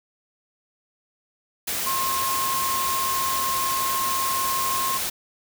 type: tone in noise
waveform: sine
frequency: 1067 Hz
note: C6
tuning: 34 cents sharp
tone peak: -24 dBFS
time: 1.86-4.98 s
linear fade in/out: 10 ms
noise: white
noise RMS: -27 dBFS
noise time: 1.67-5.1 s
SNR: 0 dB
effects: none

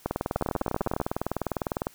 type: two click trains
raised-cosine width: 1 ms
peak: -12 / -12 dBFS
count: 11 / 37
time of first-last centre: 0.36-1.001 / 0.06-1.869 s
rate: 15.6 / 19.9 Hz
effects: white hiss -55 dBFS RMS until 1.94 s

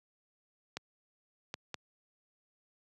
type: clicks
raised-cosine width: 0.2 ms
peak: -20 dBFS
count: 3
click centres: 0.77 / 1.541 / 1.743 s
effects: high-pass 100 Hz 12 dB/octave

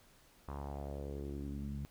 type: tone with low-pass filter sweep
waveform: sawtooth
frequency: 70.6 Hz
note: C#2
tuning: 32 cents sharp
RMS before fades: -42 dBFS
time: 0.48-1.85 s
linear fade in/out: 0 ms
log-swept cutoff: 1100 to 170 Hz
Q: 3.3
effects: pink hiss -65 dBFS RMS until 1.9 s

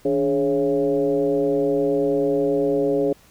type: tone with frequency modulation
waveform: sine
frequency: 419.6 Hz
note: G#4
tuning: 18 cents sharp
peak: -17 dBFS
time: 0.05-3.13 s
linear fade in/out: 5 ms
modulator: 130 Hz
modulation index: 1.2
effects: pink hiss -53 dBFS RMS until 3.3 s

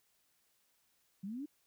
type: exponential sweep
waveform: sine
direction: up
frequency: 183.5 to 307.7 Hz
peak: -39 dBFS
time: 1.23-1.46 s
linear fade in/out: 10 ms
effects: white hiss -75 dBFS RMS until 1.66 s

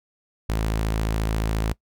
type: tone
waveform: sawtooth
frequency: 54.3 Hz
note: A1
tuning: 22 cents flat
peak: -18 dBFS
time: 0.49-1.73 s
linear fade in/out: 5 ms
effects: noise-tail reverb RT60 0.1 s tail -22 dB re dry

